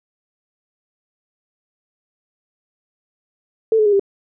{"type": "tone with pitch steps", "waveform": "sine", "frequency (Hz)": [444.7, 427.8, 411.6, 396], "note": ["A4", "A4", "G#4", "G4"], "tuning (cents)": [18, -49, -16, 18], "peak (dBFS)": -11, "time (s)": [3.72, 3.996], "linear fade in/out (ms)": 2, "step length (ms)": 69, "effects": []}